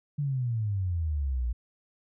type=exponential sweep; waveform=sine; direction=down; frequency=148.7 to 56.9 Hz; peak=-26 dBFS; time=0.18-1.53 s; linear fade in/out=10 ms; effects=none